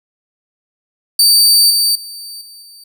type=tone with level steps; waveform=sawtooth; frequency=4614 Hz; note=D8; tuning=31 cents flat; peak=-4 / -8 / -25 / -32 / -34 dBFS; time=1.19-2.84 s; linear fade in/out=5 ms; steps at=1.7 / 1.95 / 2.41 / 2.62 s; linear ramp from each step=5 ms; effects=none